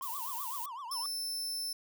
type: tone with vibrato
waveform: triangle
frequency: 1026 Hz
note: C6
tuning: 34 cents flat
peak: -38 dBFS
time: 0.01-1.06 s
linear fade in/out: 0 ms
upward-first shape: triangle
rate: 7.9 Hz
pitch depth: 250 cents each way
type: noise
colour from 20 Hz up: violet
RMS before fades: -40 dBFS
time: 0.02-0.66 s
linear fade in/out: 5 ms
type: tone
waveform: sawtooth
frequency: 5300 Hz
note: E8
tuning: 9 cents sharp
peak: -32 dBFS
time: 0.91-1.73 s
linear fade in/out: 5 ms
effects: none